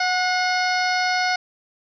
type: harmonic tone with a mistuned harmonic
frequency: 733 Hz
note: F#5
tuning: 16 cents flat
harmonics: 1 / 2 / 3 / 4 / 5 / 6 / 7 / 8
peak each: -22 / -24 / -26 / -37 / -37 / -30 / -30 / -38 dBFS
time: 0-1.36 s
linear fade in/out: 5 ms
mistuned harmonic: 3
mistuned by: -41 cents
effects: none